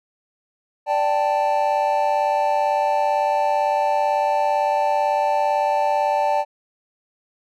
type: chord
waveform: triangle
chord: D suspended fourth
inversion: none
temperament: just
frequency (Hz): 587.3 / 783.1 / 881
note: D5 / G5 / A5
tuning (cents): 0 / -2 / +2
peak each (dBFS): -20 / -20 / -19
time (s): 0.86-6.45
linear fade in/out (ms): 50
effects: none